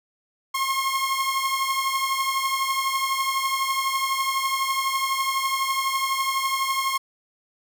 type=beating tone pair; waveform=sawtooth; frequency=1072 / 1084 Hz; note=C6 / C#6; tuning=+42 / -39 cents; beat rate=12 Hz; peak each=-20 / -24 dBFS; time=0.54-6.98 s; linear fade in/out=10 ms; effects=none